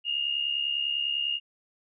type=tone pair together; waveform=sine; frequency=2778 / 2848 Hz; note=F7 / F7; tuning=-10 / +33 cents; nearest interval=unison; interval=43 cents; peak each=-32 / -27 dBFS; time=0.04-1.4 s; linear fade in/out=50 ms; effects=none